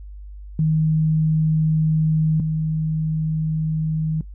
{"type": "tone pair in turn", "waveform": "sine", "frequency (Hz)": [157.2, 157.2], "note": ["D#3", "D#3"], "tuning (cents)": [18, 18], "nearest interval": "unison", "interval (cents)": 0, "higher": "neither", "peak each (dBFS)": [-15, -19], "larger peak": "first", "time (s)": [[0.59, 2.4], [2.4, 4.21]], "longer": "neither", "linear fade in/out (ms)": 2, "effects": ["noise-tail reverb RT60 0.1 s tail -19 dB re dry", "added 50 Hz sine -34 dBFS peak until 4.34 s"]}